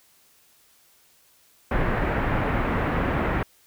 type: low-pass noise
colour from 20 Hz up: pink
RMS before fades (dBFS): -24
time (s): 1.71-3.43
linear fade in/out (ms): 5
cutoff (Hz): 2100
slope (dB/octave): 24
effects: white hiss -59 dBFS RMS until 3.66 s